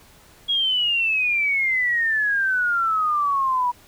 sine exponential sweep, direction down, 3326 to 964 Hz, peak -18 dBFS, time 0.48-3.72 s, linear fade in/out 20 ms, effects pink hiss -51 dBFS RMS until 3.87 s

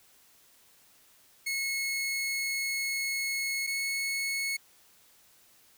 sawtooth tone pair in turn, 2182 / 2195 Hz, C#7 / C#7, -28 / -18 cents, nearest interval unison, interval 10 cents, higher second, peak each -26 dBFS, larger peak neither, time 1.46-3.67 / 3.67-4.57 s, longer first, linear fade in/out 10 ms, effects white hiss -61 dBFS RMS until 5.77 s

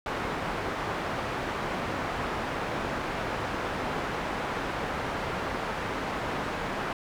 white low-pass noise, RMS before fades -32 dBFS, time 0.06-6.93 s, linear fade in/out 2 ms, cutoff 1300 Hz, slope 12 dB/octave, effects none

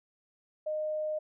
sine tone, 615 Hz, D#5, 20 cents flat, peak -30 dBFS, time 0.66-1.19 s, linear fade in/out 10 ms, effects none

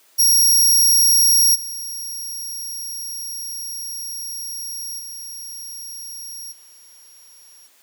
15% pulse tone with level steps, 5610 Hz, F8, 7 cents sharp, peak -6 / -22 / -26 / -40 dBFS, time 0.18-7.68 s, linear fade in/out 20 ms, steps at 1.54 / 4.98 / 6.51 s, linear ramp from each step 20 ms, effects white hiss -55 dBFS RMS until 7.82 s + high-pass 300 Hz 12 dB/octave

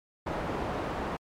white low-pass noise, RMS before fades -33 dBFS, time 0.26-1.17 s, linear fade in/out 10 ms, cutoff 860 Hz, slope 12 dB/octave, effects MP3 96 kbps

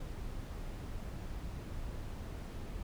brown noise, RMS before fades -42 dBFS, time 0-2.83 s, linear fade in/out 5 ms, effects none

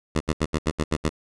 10% pulse tone bursts, 78.2 Hz, D#2, 9 cents sharp, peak -12 dBFS, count 8, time 0.15-1.093 s, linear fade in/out 10 ms, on 54 ms, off 73 ms, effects resampled to 22050 Hz

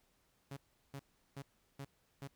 sawtooth tone bursts, 138.59 Hz, C#3, in tune, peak -40 dBFS, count 5, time 0.51-2.275 s, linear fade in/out 5 ms, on 57 ms, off 370 ms, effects pink hiss -75 dBFS RMS until 2.35 s

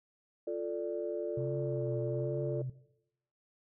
sine chord, D minor, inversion first, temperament equal, 349.2 / 440 / 587.3 Hz, F4 / A4 / D5, 0 / 0 / 0 cents, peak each -37 dBFS, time 0.47-2.62 s, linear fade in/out 5 ms
sine tone with vibrato, 130.4 Hz, C3, 5 cents flat, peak -34 dBFS, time 1.37-2.7 s, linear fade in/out 5 ms, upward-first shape triangle, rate 1.2 Hz, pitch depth 88 cents each way
effects noise-tail reverb RT60 0.8 s tail -19 dB re dry + tanh soft clip ceiling -22 dBFS

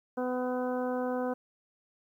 harmonic tone, 251.3 Hz, B3, 30 cents sharp, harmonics 1 / 2 / 3 / 4 / 5 / 6, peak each -33 / -32 / -38 / -42 / -45 / -45 dBFS, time 0.17-1.34 s, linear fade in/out 10 ms, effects 11-bit

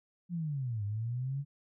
sine linear two-way sweep, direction down then up, 179.4 to 100 to 144.1 Hz, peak -32 dBFS, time 0.29-1.45 s, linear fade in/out 50 ms, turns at 0.84 s, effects none

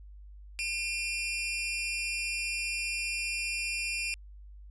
sawtooth tone pair together, 2405 / 2700 Hz, D7 / E7, +41 / +41 cents, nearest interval major second, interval 200 cents, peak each -30 / -31 dBFS, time 0.59-4.14 s, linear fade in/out 0 ms, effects added 50 Hz sine -46 dBFS peak until 4.7 s + resampled to 24000 Hz

